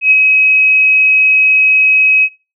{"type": "tone with ADSR envelope", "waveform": "sine", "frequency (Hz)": 2546, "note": "D#7", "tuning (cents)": 39, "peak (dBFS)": -3, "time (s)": [0.01, 2.29], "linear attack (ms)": 100, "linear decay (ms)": 30, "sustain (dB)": -3, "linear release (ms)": 54, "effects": ["noise-tail reverb RT60 0.3 s tail -21 dB re dry"]}